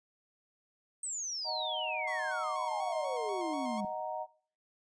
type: exponential sweep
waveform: sine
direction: down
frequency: 8372 to 196.5 Hz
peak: -35 dBFS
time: 1.03-3.85 s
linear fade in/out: 2 ms
type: chord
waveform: sine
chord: D# minor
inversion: none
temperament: equal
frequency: 622.3 / 740 / 932.3 Hz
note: D#5 / F#5 / A#5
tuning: 0 / 0 / 0 cents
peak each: -39 dBFS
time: 1.44-4.27 s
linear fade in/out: 50 ms
type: tone with vibrato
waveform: sawtooth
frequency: 1085 Hz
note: C#6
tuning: 37 cents flat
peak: -39 dBFS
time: 2.07-3.81 s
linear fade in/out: 10 ms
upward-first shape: square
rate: 4.1 Hz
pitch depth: 40 cents each way
effects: noise-tail reverb RT60 0.5 s tail -21 dB re dry + resampled to 22050 Hz